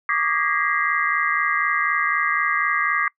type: tone cluster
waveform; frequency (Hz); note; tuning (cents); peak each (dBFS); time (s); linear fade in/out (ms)
sine; 1151 / 1215 / 1637 / 1913 / 2072; D6 / D#6 / G#6 / A#6 / C7; -35 / -42 / -25 / +44 / -17; -25; 0.09-3.08; 2
effects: noise-tail reverb RT60 0.1 s tail -25 dB re dry